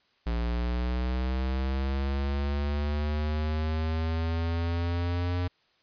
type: linear sweep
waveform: square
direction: up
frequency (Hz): 57.4 to 89.6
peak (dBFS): -27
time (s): 0.26-5.48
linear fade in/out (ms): 10
effects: white hiss -67 dBFS RMS until 5.82 s + resampled to 11025 Hz